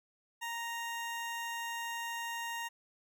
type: tone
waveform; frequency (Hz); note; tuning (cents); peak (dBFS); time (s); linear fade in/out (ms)
20% pulse; 932.3; A#5; 0; -32; 0.41-2.69; 20
effects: none